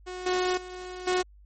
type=tone with level steps; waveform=sawtooth; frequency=365.3 Hz; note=F#4; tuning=22 cents flat; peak=-31 / -20 / -35 / -33 / -19 dBFS; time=0.06-1.23 s; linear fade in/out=20 ms; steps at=0.26 / 0.57 / 0.72 / 1.07 s; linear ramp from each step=5 ms; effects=added 50 Hz sine -50 dBFS peak until 1.45 s + MP3 32 kbps